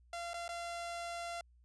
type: tone with dropouts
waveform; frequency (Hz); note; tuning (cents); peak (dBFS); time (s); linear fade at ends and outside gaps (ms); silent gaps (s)
sawtooth; 687; F5; -29; -36; 0.13-1.41; 2; 0.334-0.341 / 0.48-0.49
effects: added 60 Hz sine -62 dBFS peak until 1.64 s + resampled to 22050 Hz